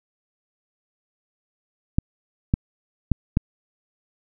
clicks, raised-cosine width 5 ms, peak -5 dBFS, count 4, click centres 1.985 / 2.539 / 3.117 / 3.371 s, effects none

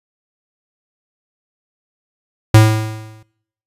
square tone with exponential decay, 109.2 Hz, A2, 13 cents flat, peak -3 dBFS, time 2.54-3.23 s, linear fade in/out 5 ms, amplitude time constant 150 ms, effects noise-tail reverb RT60 0.7 s tail -20 dB re dry + resampled to 32000 Hz

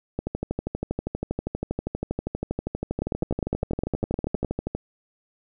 two click trains, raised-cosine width 2 ms, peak -11 / -13 dBFS, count 15 / 58, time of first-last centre 3.02-4.447 / 0.19-4.75 s, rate 9.81 / 12.5 Hz, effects none

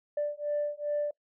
sine beating tone pair, 587.3 / 589.8 Hz, D5 / D5, 0 / +7 cents, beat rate 2.5 Hz, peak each -31 dBFS, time 0.17-1.11 s, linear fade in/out 5 ms, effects noise-tail reverb RT60 0.1 s tail -24 dB re dry + tanh soft clip ceiling -23 dBFS

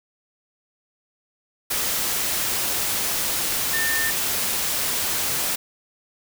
sine tone in noise, 1800 Hz, A6, 39 cents sharp, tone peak -23 dBFS, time 3.73-4.11 s, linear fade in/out 10 ms, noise white, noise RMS -24 dBFS, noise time 1.7-5.56 s, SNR -2 dB, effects none

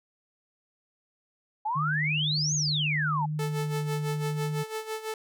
sine exponential two-way sweep, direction up then down, 820 to 6800 to 820 Hz, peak -26 dBFS, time 1.65-3.26 s, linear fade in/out 10 ms, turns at 2.55 s
sine tone with vibrato, 151.6 Hz, D#3, 45 cents flat, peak -28 dBFS, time 1.75-4.64 s, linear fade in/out 20 ms, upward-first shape sine, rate 0.79 Hz, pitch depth 10 cents each way
sawtooth tone with tremolo, 437.9 Hz, A4, 8 cents flat, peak -26 dBFS, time 3.39-5.14 s, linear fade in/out 2 ms, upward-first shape sine, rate 6 Hz, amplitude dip 75%
effects none

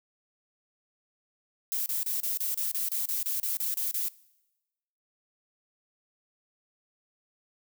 violet noise bursts, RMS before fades -30 dBFS, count 14, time 1.72-4.083 s, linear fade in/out 0 ms, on 140 ms, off 31 ms, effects noise-tail reverb RT60 1.0 s tail -22 dB re dry

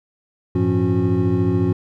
triangle tone cluster, 96.2 / 110.1 / 173.3 / 274 / 362.8 Hz, G2 / A2 / F3 / C#4 / F#4, -32 / +2 / -13 / -20 / -34 cents, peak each -20 dBFS, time 0.55-1.73 s, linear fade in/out 5 ms, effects none

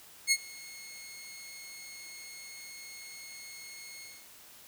15% pulse tone with ADSR envelope, 2169 Hz, C#7, 38 cents flat, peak -15 dBFS, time 0.27-4.29 s, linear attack 46 ms, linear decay 52 ms, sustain -24 dB, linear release 270 ms, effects white hiss -54 dBFS RMS until 4.67 s

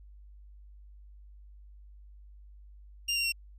25% pulse tone with pitch steps, 2794 / 2764 / 2733 Hz, F7 / F7 / F7, 0 / -19 / -38 cents, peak -24 dBFS, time 3.08-3.323 s, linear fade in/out 10 ms, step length 81 ms, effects added 50 Hz sine -49 dBFS peak until 3.58 s + resampled to 32000 Hz

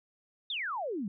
sine exponential sweep, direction down, 3786 to 182.2 Hz, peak -32 dBFS, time 0.5-1.08 s, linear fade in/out 2 ms, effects none

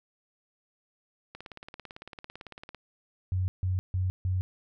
click train, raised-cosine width 0.3 ms, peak -26 dBFS, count 26, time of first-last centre 1.35-2.747 s, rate 17.9 Hz
sine tone bursts, 92.5 Hz, F#2, in tune, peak -25 dBFS, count 4, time 3.32-4.41 s, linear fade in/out 0 ms, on 160 ms, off 150 ms
effects none

